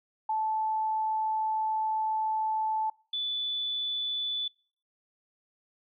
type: tone pair in turn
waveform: sine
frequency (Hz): 873 / 3477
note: A5 / A7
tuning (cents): -14 / -21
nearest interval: 2 octaves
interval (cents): 2393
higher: second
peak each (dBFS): -26 / -29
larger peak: first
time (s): 0.29-2.9 / 3.13-4.48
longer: first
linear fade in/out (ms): 5
effects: noise-tail reverb RT60 0.5 s tail -26 dB re dry